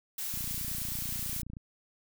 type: noise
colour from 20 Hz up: blue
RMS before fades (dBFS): -36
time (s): 0.18-1.42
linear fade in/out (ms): 5
type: click train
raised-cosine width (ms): 5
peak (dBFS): -30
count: 37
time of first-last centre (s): 0.34-1.569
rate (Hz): 29.3
effects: none